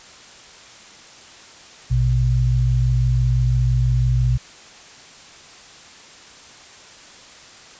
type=tone pair together; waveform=sine; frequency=57.5 / 123.47 Hz; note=A#1 / B2; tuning=-23 / 0 cents; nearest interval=octave + minor second; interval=1323 cents; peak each=-19 / -16 dBFS; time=1.9-4.38 s; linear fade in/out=20 ms; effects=white hiss -43 dBFS RMS until 7.79 s + resampled to 16000 Hz